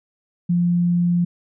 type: tone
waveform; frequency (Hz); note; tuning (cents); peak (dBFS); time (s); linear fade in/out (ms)
sine; 174.4; F3; -2; -15; 0.49-1.25; 10
effects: none